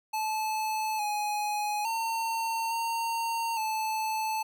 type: tone with pitch steps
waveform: square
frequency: 868 / 836 / 908 / 918 / 874 Hz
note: A5 / G#5 / A#5 / A#5 / A5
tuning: -24 / +11 / -46 / -27 / -12 cents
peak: -29 dBFS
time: 0.13-4.43 s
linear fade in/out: 10 ms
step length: 860 ms
effects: none